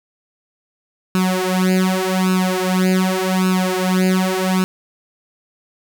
sawtooth tone with flanger, 185.9 Hz, F#3, 8 cents sharp, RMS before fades -17 dBFS, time 1.15-4.64 s, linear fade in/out 0 ms, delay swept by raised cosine 0.75 to 4.95 ms, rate 0.86 Hz, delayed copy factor +1, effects none

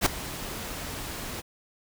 pink noise with ADSR envelope, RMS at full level -19 dBFS, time 0.01-1.42 s, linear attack 52 ms, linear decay 4 ms, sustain -17 dB, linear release 27 ms, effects none

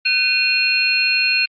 sine tone cluster, 1515 / 2471 / 2723 / 4243 Hz, F#6 / D#7 / F7 / C8, +40 / -13 / -44 / +23 cents, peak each -26 / -18 / -20 / -19 dBFS, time 0.05-1.46 s, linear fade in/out 10 ms, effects Opus 32 kbps

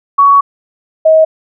sine tone pair in turn, 1122 / 634.8 Hz, C#6 / D#5, +21 / +35 cents, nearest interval minor seventh, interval 986 cents, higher first, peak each -3 dBFS, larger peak neither, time 0.18-0.41 / 1.05-1.25 s, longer first, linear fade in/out 10 ms, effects none

